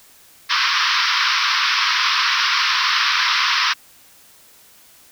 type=band-pass noise; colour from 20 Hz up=pink; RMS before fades=-18 dBFS; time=0.49-3.74 s; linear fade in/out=20 ms; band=990 to 5600 Hz; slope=96 dB/octave; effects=white hiss -49 dBFS RMS until 5.11 s